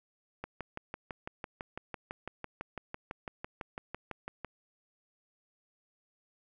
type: click train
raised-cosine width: 0.5 ms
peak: -23 dBFS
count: 25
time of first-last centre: 0.44-4.447 s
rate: 5.99 Hz
effects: none